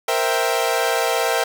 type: chord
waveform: sawtooth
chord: C dominant seventh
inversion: third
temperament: equal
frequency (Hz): 466.2 / 523.3 / 659.3 / 784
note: Bb4 / C5 / E5 / G5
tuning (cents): 0 / 0 / 0 / 0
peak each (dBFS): -19 / -21 / -19 / -20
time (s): 0.08-1.44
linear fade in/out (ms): 5
effects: 7-bit